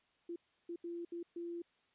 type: tone bursts at uneven times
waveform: sine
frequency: 342.4 Hz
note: F4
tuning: 34 cents flat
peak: -40 dBFS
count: 5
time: 0.29-0.36 / 0.69-0.76 / 0.84-1.05 / 1.12-1.23 / 1.36-1.62 s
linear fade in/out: 5 ms
effects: white hiss -74 dBFS RMS until 1.94 s + resampled to 8000 Hz